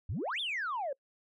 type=exponential two-way sweep; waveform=sine; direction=up then down; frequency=73.42 to 3672 to 523 Hz; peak=-31 dBFS; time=0.09-0.93 s; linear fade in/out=5 ms; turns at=0.4 s; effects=noise-tail reverb RT60 0.1 s tail -26 dB re dry + tanh soft clip ceiling -29 dBFS

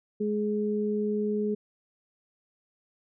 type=tone pair together; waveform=sine; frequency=209.9 / 419.9 Hz; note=G#3 / G#4; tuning=+19 / +19 cents; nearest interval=octave; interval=1200 cents; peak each=-28 dBFS; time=0.2-1.55 s; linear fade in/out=10 ms; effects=none

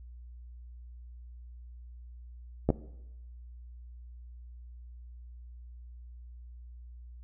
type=clicks; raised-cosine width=2 ms; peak=-11 dBFS; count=2; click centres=2.69 / 2.703 s; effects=noise-tail reverb RT60 0.9 s tail -18 dB re dry + added 60 Hz sine -45 dBFS peak until 7.23 s

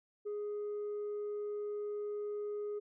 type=tone; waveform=sine; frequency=415.3 Hz; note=G#4; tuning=in tune; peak=-34 dBFS; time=0.25-2.8 s; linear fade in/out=20 ms; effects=tanh soft clip ceiling -35 dBFS

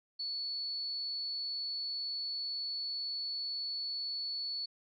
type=tone; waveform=sine; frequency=4429 Hz; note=C#8; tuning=2 cents flat; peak=-35 dBFS; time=0.19-4.66 s; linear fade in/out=10 ms; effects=none

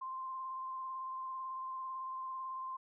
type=tone with vibrato; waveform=sine; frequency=1046.5 Hz; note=C6; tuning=in tune; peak=-39 dBFS; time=0.01-2.77 s; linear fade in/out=10 ms; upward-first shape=sine; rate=18 Hz; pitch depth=18 cents each way; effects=none

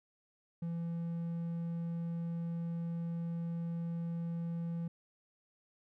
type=tone; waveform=triangle; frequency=168.4 Hz; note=E3; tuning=37 cents sharp; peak=-33 dBFS; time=0.62-4.88 s; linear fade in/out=5 ms; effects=none

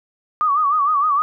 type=tone with vibrato; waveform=sine; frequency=1182 Hz; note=D6; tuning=11 cents sharp; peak=-14 dBFS; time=0.41-1.22 s; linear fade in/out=0 ms; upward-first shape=sine; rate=6.5 Hz; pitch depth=110 cents each way; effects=none

